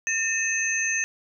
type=tone cluster; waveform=sine; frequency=1815 / 2581 / 6270 Hz; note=A#6 / E7 / G8; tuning=-47 / -37 / -1 cents; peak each=-27 dBFS; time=0.07-1.04 s; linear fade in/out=0 ms; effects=none